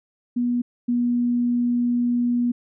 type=tone pair in turn; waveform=sine; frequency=242.8 / 241.7 Hz; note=B3 / B3; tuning=-29 / -37 cents; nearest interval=unison; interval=8 cents; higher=first; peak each=-19 / -18 dBFS; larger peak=second; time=0.36-0.62 / 0.88-2.52 s; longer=second; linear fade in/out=10 ms; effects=none